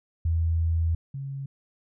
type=tone pair in turn; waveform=sine; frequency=82.41 / 137.24 Hz; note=E2 / C#3; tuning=0 / -17 cents; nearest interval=major sixth; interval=883 cents; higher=second; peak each=-21 / -31 dBFS; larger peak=first; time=0.25-0.95 / 1.14-1.46 s; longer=first; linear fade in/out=5 ms; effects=none